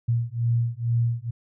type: beating tone pair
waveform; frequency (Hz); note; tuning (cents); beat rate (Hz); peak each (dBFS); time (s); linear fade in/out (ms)
sine; 116.54 / 118.74; A#2 / A#2; 0 / +32; 2.2; -24; 0.08-1.31; 10
effects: none